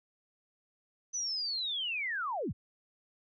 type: linear sweep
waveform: sine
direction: down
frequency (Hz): 6080 to 41.15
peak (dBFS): -32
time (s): 1.13-2.53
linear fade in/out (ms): 20
effects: none